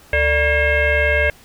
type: tone with frequency modulation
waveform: sine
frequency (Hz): 1108.7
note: C#6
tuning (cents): 0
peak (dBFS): -13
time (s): 0.13-1.3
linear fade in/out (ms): 2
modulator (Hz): 518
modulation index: 2.5
effects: pink hiss -47 dBFS RMS until 1.44 s